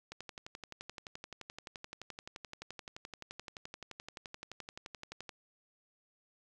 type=click train; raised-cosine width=0.2 ms; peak=-27 dBFS; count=61; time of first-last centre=0.12-5.292 s; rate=11.6 Hz; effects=none